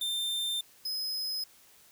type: tone pair in turn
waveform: 45% pulse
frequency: 3590 / 5077 Hz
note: A7 / D#8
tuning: +34 / +34 cents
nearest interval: tritone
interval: 600 cents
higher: second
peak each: -30 / -32 dBFS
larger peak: first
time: 0.01-0.61 / 0.85-1.44 s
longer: first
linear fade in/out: 5 ms
effects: white hiss -59 dBFS RMS until 1.91 s